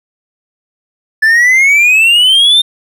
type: exponential sweep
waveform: triangle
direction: up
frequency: 1735 to 3652 Hz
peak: -3 dBFS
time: 1.22-2.62 s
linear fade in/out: 10 ms
effects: none